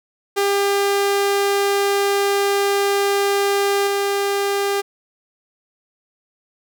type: tone with level steps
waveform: sawtooth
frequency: 400 Hz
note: G4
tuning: 35 cents sharp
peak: -12 / -14 dBFS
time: 0.36-4.82 s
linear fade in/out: 20 ms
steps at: 3.87 s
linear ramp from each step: 2 ms
effects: none